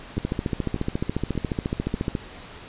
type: two click trains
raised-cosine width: 3 ms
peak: -18 / -11 dBFS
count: 4 / 29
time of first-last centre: 0.17-1.945 / 0.18-2.152 s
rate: 1.69 / 14.2 Hz
effects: pink hiss -42 dBFS RMS until 2.68 s + resampled to 8000 Hz

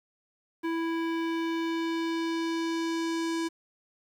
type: tone with low-pass filter sweep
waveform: square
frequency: 330 Hz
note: E4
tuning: 2 cents sharp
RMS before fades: -30 dBFS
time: 0.63-3.49 s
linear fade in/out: 20 ms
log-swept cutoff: 2200 to 7600 Hz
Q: 1.1
effects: 9-bit

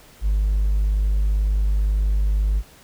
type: tone with hard clipping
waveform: triangle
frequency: 51 Hz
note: G#1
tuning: 31 cents flat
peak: -16 dBFS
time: 0.21-2.63 s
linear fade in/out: 50 ms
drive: 2 dB
effects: pink hiss -49 dBFS RMS until 2.83 s

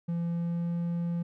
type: tone with pitch glide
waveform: triangle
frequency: 170 to 171.18 Hz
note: F3 to F3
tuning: -46 to -34 cents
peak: -26 dBFS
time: 0.08-1.23 s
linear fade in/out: 10 ms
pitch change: +12 cents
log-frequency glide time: 0.29-0.75 s
effects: none

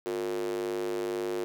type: tone with high-pass filter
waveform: square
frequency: 51 Hz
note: G#1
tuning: 31 cents flat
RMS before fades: -32 dBFS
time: 0.06-1.44 s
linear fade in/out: 0 ms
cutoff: 390 Hz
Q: 9.3
effects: none

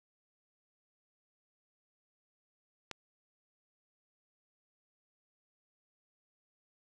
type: click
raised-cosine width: 0.2 ms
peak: -22 dBFS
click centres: 2.913 s
effects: none

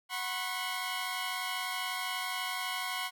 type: chord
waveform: 15% pulse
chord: F# suspended fourth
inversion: none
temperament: equal with one note detuned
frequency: 740 / 987.8 / 1084 Hz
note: F#5 / B5 / C#6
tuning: 0 / 0 / -39 cents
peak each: -32 / -33 / -30 dBFS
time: 0.09-3.11 s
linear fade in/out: 50 ms
effects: none

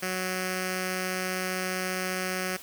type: tone with notch filter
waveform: 5% pulse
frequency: 185 Hz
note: F#3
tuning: in tune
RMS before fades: -31 dBFS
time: 0.02-2.57 s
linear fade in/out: 10 ms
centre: 950 Hz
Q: 1.6
effects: white hiss -46 dBFS RMS until 2.62 s

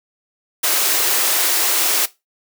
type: high-pass noise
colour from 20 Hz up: white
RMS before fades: -17 dBFS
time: 0.63-2.06 s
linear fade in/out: 10 ms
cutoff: 300 Hz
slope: 48 dB/octave
effects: noise-tail reverb RT60 0.2 s tail -17 dB re dry

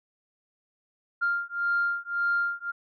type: beating tone pair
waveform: sine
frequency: 1396.9 / 1398.7 Hz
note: F6 / F6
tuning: 0 / +2 cents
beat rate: 1.8 Hz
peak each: -27 dBFS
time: 1.21-2.72 s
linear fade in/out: 20 ms
effects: tanh soft clip ceiling -17 dBFS

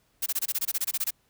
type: noise bursts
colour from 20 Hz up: blue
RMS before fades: -27 dBFS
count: 14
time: 0.22-1.108 s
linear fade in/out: 10 ms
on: 43 ms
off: 22 ms
effects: pink hiss -68 dBFS RMS until 1.29 s

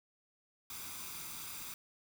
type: noise with comb filter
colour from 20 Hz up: white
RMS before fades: -45 dBFS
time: 0.7-1.74 s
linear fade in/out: 2 ms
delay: 0.83 ms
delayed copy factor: +0.6
effects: none

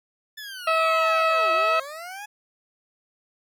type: linear two-way sweep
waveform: 20% pulse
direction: down then up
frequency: 1760 to 329.6 to 849 Hz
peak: -30 dBFS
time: 0.37-2.26 s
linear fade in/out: 10 ms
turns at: 1.52 s
type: harmonic tone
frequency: 647 Hz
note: E5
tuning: 32 cents flat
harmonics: 1 / 2 / 3 / 4 / 5 / 6 / 7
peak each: -23 / -21 / -33 / -27 / -39 / -39 / -39 dBFS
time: 0.67-1.8 s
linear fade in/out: 5 ms
effects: none

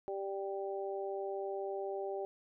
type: harmonic tone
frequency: 196 Hz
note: G3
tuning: in tune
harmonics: 2 / 3 / 4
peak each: -38 / -42 / -43 dBFS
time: 0.08-2.25 s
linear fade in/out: 0 ms
effects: none

